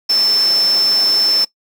sine tone in noise, 5300 Hz, E8, 9 cents sharp, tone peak -11 dBFS, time 0.09-1.45 s, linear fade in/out 10 ms, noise pink, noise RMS -26 dBFS, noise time 0.09-1.45 s, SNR +12 dB, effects noise-tail reverb RT60 0.1 s tail -20 dB re dry + high-pass 300 Hz 12 dB/octave

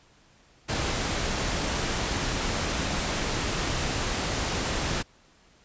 pink noise, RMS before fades -28 dBFS, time 0.68-5.03 s, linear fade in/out 20 ms, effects pink hiss -59 dBFS RMS until 5.64 s + resampled to 16000 Hz

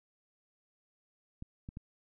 clicks, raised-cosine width 5 ms, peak -30 dBFS, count 3, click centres 1.424 / 1.689 / 1.771 s, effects none

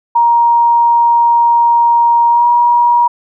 sine tone with pitch glide, 940 to 955.3 Hz, A#5 to A#5, +14 to +42 cents, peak -6 dBFS, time 0.15-3.08 s, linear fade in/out 10 ms, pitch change +28 cents, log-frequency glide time 2.29-2.46 s, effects none

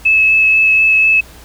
sine tone with vibrato, 2598 Hz, E7, 26 cents flat, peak -7 dBFS, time 0.05-1.21 s, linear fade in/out 10 ms, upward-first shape sine, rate 4.1 Hz, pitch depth 9 cents each way, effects added 60 Hz sine -39 dBFS peak until 1.44 s + pink hiss -40 dBFS RMS until 1.44 s

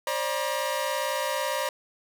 sawtooth tone cluster, 536 / 594 / 956 Hz, C5 / D5 / A#5, +42 / +20 / +43 cents, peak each -27 dBFS, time 0.07-1.69 s, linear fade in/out 2 ms, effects none

